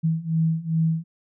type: beating tone pair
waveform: sine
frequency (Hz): 160.5 / 163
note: E3 / E3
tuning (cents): -46 / -19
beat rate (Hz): 2.5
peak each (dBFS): -24 / -22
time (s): 0.03-1.04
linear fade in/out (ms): 20
effects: none